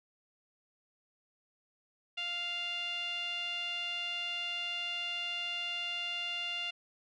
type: tone with low-pass filter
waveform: 5% pulse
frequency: 698.5 Hz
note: F5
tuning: in tune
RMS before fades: -37 dBFS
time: 2.17-6.71 s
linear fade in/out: 10 ms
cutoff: 3000 Hz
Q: 7
effects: none